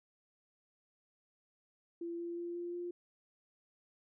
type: tone with pitch steps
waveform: sine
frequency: 340 / 342.6 / 345.1 / 347.7 / 350.4 Hz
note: F4 / F4 / F4 / F4 / F4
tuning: -46 / -33 / -21 / -8 / +6 cents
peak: -38 dBFS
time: 2.01-2.91 s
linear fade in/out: 5 ms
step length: 180 ms
effects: none